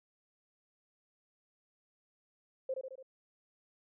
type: tone with echo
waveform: sine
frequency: 525 Hz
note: C5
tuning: 6 cents sharp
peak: -32 dBFS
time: 2.69-2.74 s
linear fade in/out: 5 ms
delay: 72 ms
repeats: 4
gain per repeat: -4 dB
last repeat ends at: 3.028 s
effects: none